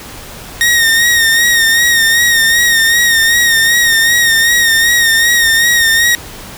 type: tone with vibrato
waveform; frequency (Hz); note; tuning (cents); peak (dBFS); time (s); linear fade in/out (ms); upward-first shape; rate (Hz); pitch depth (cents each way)
sawtooth; 1855; A#6; -9; -4; 0.61-6.15; 0; sine; 2.6; 47
effects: pink hiss -30 dBFS RMS until 6.57 s